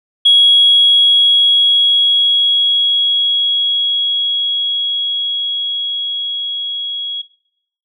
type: tone with level ramp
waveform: sine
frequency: 3322 Hz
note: G#7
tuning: in tune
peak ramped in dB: -4 to -19 dBFS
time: 0.25-7.22 s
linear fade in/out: 10 ms
effects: noise-tail reverb RT60 0.7 s tail -17 dB re dry + tanh soft clip ceiling 0 dBFS